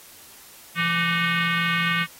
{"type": "tone with frequency modulation", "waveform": "sine", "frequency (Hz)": 170, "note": "F3", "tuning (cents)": -46, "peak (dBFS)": -20, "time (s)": [0.75, 2.07], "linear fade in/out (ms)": 50, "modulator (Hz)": 673, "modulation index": 3.9, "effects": ["white hiss -47 dBFS RMS until 2.19 s", "AAC 48 kbps"]}